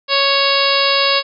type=harmonic tone; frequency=554.4 Hz; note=C#5; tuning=in tune; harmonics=1 / 2 / 3 / 4 / 5 / 6 / 7 / 8 / 9; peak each=-19 / -19 / -24 / -23 / -20 / -23 / -20 / -20 / -22 dBFS; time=0.08-1.23 s; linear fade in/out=50 ms; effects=none